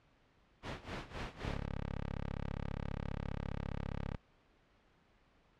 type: noise with tremolo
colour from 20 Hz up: pink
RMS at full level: -40 dBFS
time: 0.62-1.67 s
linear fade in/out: 50 ms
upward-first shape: sine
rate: 3.8 Hz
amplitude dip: 85%
type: tone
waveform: 10% pulse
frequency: 34.85 Hz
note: C#1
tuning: 10 cents sharp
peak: -30 dBFS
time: 1.42-4.17 s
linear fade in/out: 10 ms
effects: pink hiss -69 dBFS RMS until 5.59 s + low-pass 3000 Hz 12 dB/octave